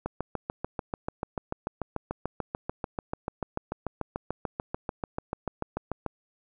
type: click train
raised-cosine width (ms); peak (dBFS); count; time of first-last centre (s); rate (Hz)
1; -16; 42; 0.06-6.063; 6.83
effects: none